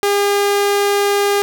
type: tone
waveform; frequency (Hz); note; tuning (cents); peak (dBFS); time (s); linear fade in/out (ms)
sawtooth; 404.6; G#4; -45; -9; 0.03-1.42; 0
effects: none